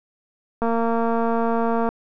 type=click train; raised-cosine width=1 ms; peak=-10 dBFS; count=293; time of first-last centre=0.62-1.89 s; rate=230 Hz; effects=none